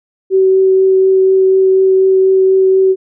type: tone with vibrato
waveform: sine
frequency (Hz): 380.2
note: F#4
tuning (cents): +47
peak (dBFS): -6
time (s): 0.3-2.96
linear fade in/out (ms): 50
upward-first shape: triangle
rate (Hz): 4.1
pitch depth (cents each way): 9
effects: none